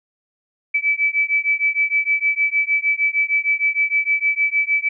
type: beating tone pair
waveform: sine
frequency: 2301 / 2307.5 Hz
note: D7 / D7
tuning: -36 / -31 cents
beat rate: 6.5 Hz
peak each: -19 dBFS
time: 0.74-4.89 s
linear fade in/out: 10 ms
effects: none